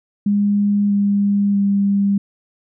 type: tone with pitch steps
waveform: sine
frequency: 203.9 / 201.8 / 199.7 Hz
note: G#3 / G#3 / G3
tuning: -32 / -49 / +32 cents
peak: -13 dBFS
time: 0.26-2.18 s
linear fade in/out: 5 ms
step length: 640 ms
effects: none